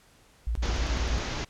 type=tone bursts; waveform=sine; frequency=57 Hz; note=A#1; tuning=38 cents flat; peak=-25 dBFS; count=7; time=0.47-1.183 s; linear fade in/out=0 ms; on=83 ms; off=22 ms
type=low-pass noise; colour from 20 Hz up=pink; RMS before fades=-33 dBFS; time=0.62-1.45 s; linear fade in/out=10 ms; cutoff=6800 Hz; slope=96 dB/octave
effects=pink hiss -59 dBFS RMS until 1.49 s + low-pass 11000 Hz 12 dB/octave